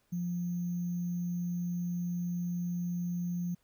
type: tone with sample-and-hold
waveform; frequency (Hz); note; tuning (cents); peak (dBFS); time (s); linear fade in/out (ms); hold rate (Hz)
sine; 175.3; F3; +7; -31; 0.12-3.55; 10; 6300
effects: pink hiss -73 dBFS RMS until 3.63 s